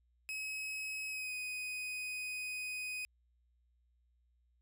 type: tone with pitch glide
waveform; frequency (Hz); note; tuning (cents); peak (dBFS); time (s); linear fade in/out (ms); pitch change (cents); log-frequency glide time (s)
40% pulse; 2557 to 2500; D#7 to D#7; +47 to +8; -38; 0.29-3.05; 0; -39; 1.08-1.33
effects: added 60 Hz sine -70 dBFS peak until 4.61 s